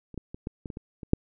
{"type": "clicks", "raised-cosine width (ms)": 3, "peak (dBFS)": [-30, -21, -25, -19, -23, -24, -24, -26, -6], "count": 9, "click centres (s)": [0.143, 0.177, 0.345, 0.471, 0.658, 0.702, 0.771, 1.032, 1.134], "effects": []}